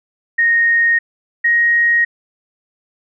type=tone pair in turn; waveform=sine; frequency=1859 / 1878.4 Hz; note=A#6 / A#6; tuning=-5 / +13 cents; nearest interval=unison; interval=18 cents; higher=second; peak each=-10 dBFS; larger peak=neither; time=0.38-0.99 / 1.44-2.05 s; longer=neither; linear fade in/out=10 ms; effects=none